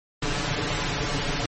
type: noise with comb filter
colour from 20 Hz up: pink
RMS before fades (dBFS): -26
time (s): 0.22-1.46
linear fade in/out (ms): 5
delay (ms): 6.9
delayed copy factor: +0.95
effects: low-pass 6000 Hz 12 dB/octave + MP3 32 kbps